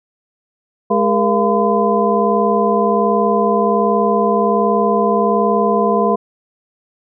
sine tone cluster, 209.7 / 409.3 / 470.6 / 685 / 1015 Hz, G#3 / G#4 / A#4 / F5 / B5, +17 / -25 / +16 / -34 / +47 cents, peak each -18 dBFS, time 0.9-6.16 s, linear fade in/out 10 ms, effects none

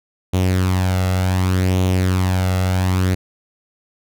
sawtooth tone with flanger, 92.6 Hz, F#2, 2 cents sharp, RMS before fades -17 dBFS, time 0.33-3.15 s, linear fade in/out 10 ms, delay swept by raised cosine 0.3 to 1.5 ms, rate 0.67 Hz, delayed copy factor +0.55, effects none

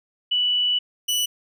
sine / sawtooth tone pair in turn, 2960 / 2960 Hz, F#7 / F#7, 0 / 0 cents, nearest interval unison, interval 0 cents, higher neither, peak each -18 / -17 dBFS, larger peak second, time 0.31-0.79 / 1.08-1.26 s, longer first, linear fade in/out 10 ms, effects none

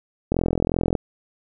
click train, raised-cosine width 2 ms, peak -7 dBFS, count 28, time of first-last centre 0.32-0.952 s, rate 42.7 Hz, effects none

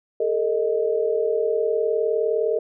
sine chord, Ab suspended second, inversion none, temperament equal with one note detuned, 415.3 / 455 / 622.3 Hz, Ab4 / Bb4 / Eb5, 0 / -42 / 0 cents, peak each -25 / -21 / -26 dBFS, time 0.2-2.59 s, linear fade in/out 5 ms, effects none

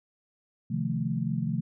sine chord, F dominant seventh, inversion second, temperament equal, 130.81 / 155.56 / 174.61 / 220 Hz, C3 / Eb3 / F3 / A3, 0 / 0 / 0 / 0 cents, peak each -32 dBFS, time 0.7-1.61 s, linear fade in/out 10 ms, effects none

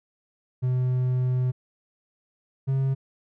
triangle tone pair in turn, 126.8 / 134.34 Hz, B2 / C3, +46 / +46 cents, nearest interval minor second, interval 100 cents, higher second, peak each -19 dBFS, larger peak neither, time 0.62-1.52 / 2.67-2.95 s, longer first, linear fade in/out 20 ms, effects none

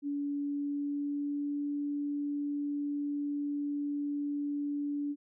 sine tone with pitch glide, 286.1 to 288.9 Hz, D4 to D4, -45 to -28 cents, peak -31 dBFS, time 0.02-5.16 s, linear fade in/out 50 ms, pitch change +17 cents, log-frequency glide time 0.43-1.66 s, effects none

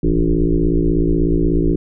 sine tone with frequency modulation, 164.81 Hz, E3, in tune, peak -12 dBFS, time 0.03-1.76 s, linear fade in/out 5 ms, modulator 56.4 Hz, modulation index 3.9, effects none

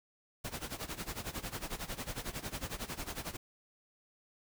pink noise with tremolo, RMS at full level -38 dBFS, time 0.44-3.37 s, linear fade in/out 10 ms, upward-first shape sine, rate 11 Hz, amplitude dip 85%, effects none

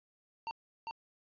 square tone with echo, 912 Hz, A#5, 38 cents flat, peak -37 dBFS, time 0.47-0.51 s, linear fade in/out 0 ms, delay 400 ms, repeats 1, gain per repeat -2 dB, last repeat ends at 0.91 s, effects resampled to 11025 Hz

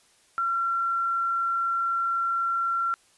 sine tone, 1364 Hz, F6, 41 cents flat, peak -23 dBFS, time 0.38-2.94 s, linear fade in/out 0 ms, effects white hiss -61 dBFS RMS until 3.17 s + resampled to 24000 Hz

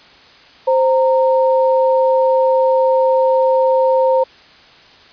sine tone pair together, 523.3 / 924.1 Hz, C5 / A#5, 0 / -15 cents, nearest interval minor seventh, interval 985 cents, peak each -11 / -17 dBFS, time 0.67-4.24 s, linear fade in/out 10 ms, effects white hiss -44 dBFS RMS until 5.12 s + resampled to 11025 Hz

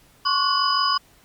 sine tone cluster, 1071 / 1117 / 1463 / 2985 / 4974 Hz, C6 / C#6 / F#6 / F#7 / D#8, +40 / +13 / -20 / +15 / -1 cents, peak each -26 / -21 / -29 / -29 / -22 dBFS, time 0.25-0.98 s, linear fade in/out 10 ms, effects pink hiss -55 dBFS RMS until 1.24 s + MP3 96 kbps

